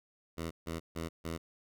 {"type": "tone bursts", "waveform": "10% pulse", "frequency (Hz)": 82.41, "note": "E2", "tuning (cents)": 0, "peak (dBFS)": -28, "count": 4, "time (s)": [0.37, 1.38], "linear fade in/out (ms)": 20, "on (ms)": 140, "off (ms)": 150, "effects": []}